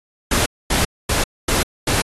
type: noise bursts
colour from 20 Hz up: pink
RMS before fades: -18 dBFS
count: 5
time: 0.31-2.02 s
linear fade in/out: 5 ms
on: 150 ms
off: 240 ms
effects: AAC 32 kbps